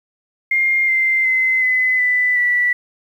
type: tone with pitch steps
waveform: sine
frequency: 2119 / 2086 / 2054 / 2022 / 1990.8 / 1960 Hz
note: C7 / C7 / C7 / B6 / B6 / B6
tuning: +21 / -6 / -33 / +40 / +13 / -14 cents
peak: -13 dBFS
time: 0.51-2.73 s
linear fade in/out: 5 ms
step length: 370 ms
effects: 8-bit